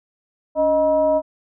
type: tone with frequency modulation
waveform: sine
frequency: 622.3 Hz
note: D#5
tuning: in tune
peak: -14 dBFS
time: 0.55-1.22 s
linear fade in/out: 50 ms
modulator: 339 Hz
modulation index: 0.57
effects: none